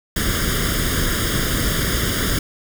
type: noise with comb filter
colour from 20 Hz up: pink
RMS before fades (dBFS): -20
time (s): 0.16-2.39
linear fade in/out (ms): 5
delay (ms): 0.59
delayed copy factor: +0.85
effects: none